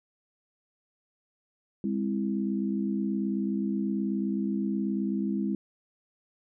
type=chord; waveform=sine; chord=Ab augmented; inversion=none; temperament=equal with one note detuned; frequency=202.8 / 261.6 / 329.6 Hz; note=Ab3 / C4 / E4; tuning=-41 / 0 / 0 cents; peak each=-28 / -33 / -33 dBFS; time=1.84-5.55 s; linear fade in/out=2 ms; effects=none